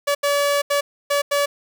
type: tone bursts at uneven times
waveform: sawtooth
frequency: 572 Hz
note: D5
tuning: 46 cents flat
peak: -13 dBFS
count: 5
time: 0.07-0.15 / 0.23-0.62 / 0.7-0.81 / 1.1-1.22 / 1.31-1.46 s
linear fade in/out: 10 ms
effects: none